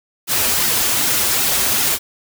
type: noise with flanger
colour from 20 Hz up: white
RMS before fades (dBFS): -17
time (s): 0.27-1.99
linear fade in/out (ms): 50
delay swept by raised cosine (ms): 1.7 to 6.8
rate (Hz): 2.6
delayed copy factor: -0.7
effects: none